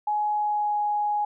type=tone with pitch glide; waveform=sine; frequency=840 to 832.8 Hz; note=G#5 to G#5; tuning=+19 to +5 cents; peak=-22 dBFS; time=0.07-1.25 s; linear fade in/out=5 ms; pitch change=-14 cents; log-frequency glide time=0.33-0.79 s; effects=none